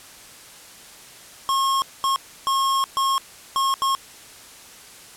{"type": "tone bursts at uneven times", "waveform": "square", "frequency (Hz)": 1082, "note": "C#6", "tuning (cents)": -42, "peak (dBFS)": -19, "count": 6, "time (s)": [[1.49, 1.82], [2.04, 2.16], [2.47, 2.84], [2.97, 3.18], [3.56, 3.74], [3.82, 3.95]], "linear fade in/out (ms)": 0, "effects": ["white hiss -44 dBFS RMS until 5.16 s", "low-pass 11000 Hz 12 dB/octave"]}